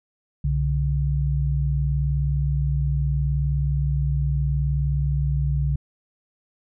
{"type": "tone pair together", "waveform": "sine", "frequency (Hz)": [63.65, 142.9], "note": ["C2", "D3"], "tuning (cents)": [-47, -47], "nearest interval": "octave + major second", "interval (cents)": 1400, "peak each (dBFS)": -22, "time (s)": [0.44, 5.76], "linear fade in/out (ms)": 5, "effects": []}